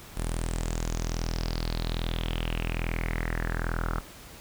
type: tone with low-pass filter sweep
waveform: sawtooth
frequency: 41.2 Hz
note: E1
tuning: in tune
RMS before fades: -30 dBFS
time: 0.16-4.01 s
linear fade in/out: 20 ms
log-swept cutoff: 10000 to 1300 Hz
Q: 5.9
effects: pink hiss -47 dBFS RMS until 4.4 s